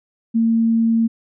sine tone, 227.5 Hz, A#3, 42 cents flat, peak -13 dBFS, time 0.34-1.08 s, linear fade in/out 20 ms, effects none

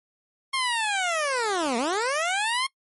15% pulse linear two-way sweep, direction down then up, 1083 to 221.7 to 1083 Hz, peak -17 dBFS, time 0.53-2.67 s, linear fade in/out 10 ms, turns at 1.77 s, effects noise-tail reverb RT60 0.1 s tail -24 dB re dry + MP3 48 kbps

